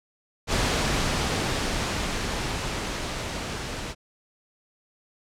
pink noise with level ramp, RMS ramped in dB -23 to -33 dBFS, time 0.47-3.95 s, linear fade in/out 50 ms, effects low-pass 7000 Hz 12 dB/octave

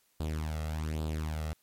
sawtooth tone with flanger, 77.78 Hz, D#2, in tune, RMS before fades -34 dBFS, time 0.2-1.53 s, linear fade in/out 0 ms, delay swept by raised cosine 0.24 to 1.54 ms, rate 1.2 Hz, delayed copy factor +0.7, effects white hiss -70 dBFS RMS until 1.62 s + MP3 64 kbps

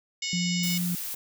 harmonic tone, 733 Hz, F#5, 16 cents flat, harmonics 3 / 4 / 5 / 6 / 7 / 8 / 9 / 10, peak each -35 / -35 / -39 / -41 / -34 / -40 / -45 / -37 dBFS, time 0.22-0.78 s, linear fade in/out 5 ms
sine tone, 176.6 Hz, F3, 20 cents sharp, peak -26 dBFS, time 0.33-0.95 s, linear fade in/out 2 ms
blue noise, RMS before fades -34 dBFS, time 0.63-1.15 s, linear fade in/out 5 ms
click, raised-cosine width 1 ms, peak -32 dBFS, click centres 1.142 s
effects none

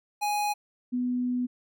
square / sine tone pair in turn, 830.6 / 247.9 Hz, G#5 / B3, 0 / +7 cents, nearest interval octave + major sixth, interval 2093 cents, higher first, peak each -26 / -25 dBFS, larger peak second, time 0.21-0.54 / 0.92-1.47 s, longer second, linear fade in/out 20 ms, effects none

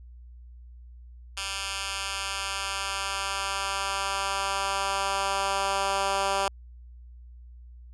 10% pulse tone with high-pass filter sweep, 196 Hz, G3, in tune, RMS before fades -29 dBFS, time 1.37-6.48 s, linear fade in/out 2 ms, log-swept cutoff 2200 to 640 Hz, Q 0.95, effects added 60 Hz sine -44 dBFS peak until 7.93 s + resampled to 24000 Hz

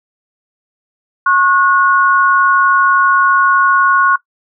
sine tone pair together, 1092 / 1452.6 Hz, C#6 / F#6, -26 / -32 cents, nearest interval perfect fourth, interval 494 cents, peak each -11 dBFS, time 1.26-4.16 s, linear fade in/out 5 ms, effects noise-tail reverb RT60 0.1 s tail -18 dB re dry

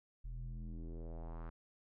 square tone with low-pass filter sweep, 41.2 Hz, E1, in tune, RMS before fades -45 dBFS, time 0.24-1.5 s, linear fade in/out 10 ms, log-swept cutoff 84 to 1400 Hz, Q 2.2, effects none

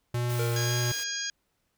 square tone with vibrato, 120 Hz, B2, 49 cents flat, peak -27 dBFS, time 0.14-0.92 s, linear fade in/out 5 ms, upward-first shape sine, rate 1.9 Hz, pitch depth 19 cents each way
white band-stop noise, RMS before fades -41 dBFS, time 0.29-1.04 s, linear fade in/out 10 ms, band 140 to 270 Hz, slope 96 dB/octave
square tone with exponential decay, 466.2 Hz, A#4, in tune, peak -30 dBFS, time 0.39-1.27 s, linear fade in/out 5 ms, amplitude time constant 190 ms
harmonic tone, 817 Hz, G#5, 29 cents flat, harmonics 2 / 3 / 4 / 5 / 6 / 7 / 8, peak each -36 / -45 / -38 / -46 / -36 / -45 / -35 dBFS, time 0.56-1.3 s, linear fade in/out 2 ms
effects pink hiss -75 dBFS RMS until 1.77 s

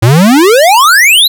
square exponential sweep, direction up, 106.1 to 4145 Hz, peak -3 dBFS, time 0.02-1.28 s, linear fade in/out 10 ms, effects none

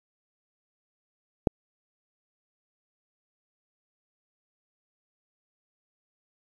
click, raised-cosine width 2 ms, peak -6 dBFS, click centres 1.472 s, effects 8-bit

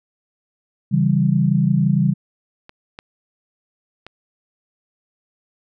sine chord, C# diminished, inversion none, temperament equal, 138.59 / 164.81 / 196 Hz, C#3 / E3 / G3, 0 / 0 / 0 cents, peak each -18 dBFS, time 0.91-2.14 s, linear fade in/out 20 ms
clicks, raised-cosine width 0.3 ms, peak -24 / -18 / -20 dBFS, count 3, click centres 2.694 / 2.989 / 4.066 s
effects none

